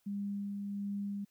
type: tone with tremolo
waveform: sine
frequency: 201.3 Hz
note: G3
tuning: 46 cents sharp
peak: -34 dBFS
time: 0.06-1.25 s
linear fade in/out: 10 ms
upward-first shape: sine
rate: 1.4 Hz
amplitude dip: 25%
effects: white hiss -75 dBFS RMS until 1.3 s